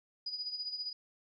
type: tone with tremolo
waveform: sine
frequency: 4931 Hz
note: D#8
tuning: 16 cents flat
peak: -34 dBFS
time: 0.26-0.93 s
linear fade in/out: 5 ms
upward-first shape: sine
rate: 15 Hz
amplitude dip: 65%
effects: none